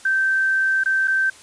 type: tone with dropouts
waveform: sine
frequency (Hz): 1556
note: G6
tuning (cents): -13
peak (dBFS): -16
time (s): 0.05-1.3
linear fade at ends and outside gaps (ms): 5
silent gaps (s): 0.837-0.858 / 1.075-1.079
effects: white hiss -45 dBFS RMS until 1.42 s + resampled to 22050 Hz